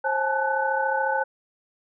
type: tone cluster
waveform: sine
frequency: 533 / 844 / 878 / 1496 Hz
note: C5 / G#5 / A5 / F#6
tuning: +32 / +28 / -4 / +19 cents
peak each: -27 dBFS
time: 0.04-1.24 s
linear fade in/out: 10 ms
effects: none